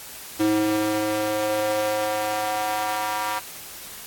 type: tone with high-pass filter sweep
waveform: square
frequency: 106.4 Hz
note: G#2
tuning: 42 cents sharp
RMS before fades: -24 dBFS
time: 0.39-3.4 s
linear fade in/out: 20 ms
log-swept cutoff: 320 to 970 Hz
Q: 3.2
effects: white hiss -39 dBFS RMS until 4.06 s + AAC 64 kbps